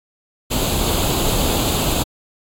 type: noise with comb filter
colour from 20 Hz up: pink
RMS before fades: -19 dBFS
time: 0.5-2.04 s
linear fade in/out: 20 ms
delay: 0.27 ms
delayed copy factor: +0.65
effects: AAC 64 kbps